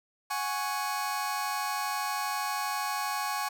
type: chord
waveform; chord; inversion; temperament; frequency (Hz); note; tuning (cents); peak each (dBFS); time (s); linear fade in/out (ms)
sawtooth; F# suspended second; none; just; 740 / 832.5 / 1110; F#5 / G#5 / C#6; 0 / +4 / +2; -34 / -29 / -29; 0.3-3.49; 10
effects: none